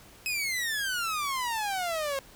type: exponential sweep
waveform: sawtooth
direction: down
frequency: 2571 to 535 Hz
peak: -25 dBFS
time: 0.26-2.19 s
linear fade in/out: 0 ms
effects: pink hiss -53 dBFS RMS until 2.35 s